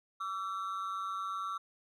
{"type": "ring-modulated tone", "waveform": "triangle", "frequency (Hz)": 1244.5, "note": "D#6", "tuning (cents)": 0, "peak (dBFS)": -30, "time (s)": [0.2, 1.58], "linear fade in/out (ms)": 10, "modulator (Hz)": 96, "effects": []}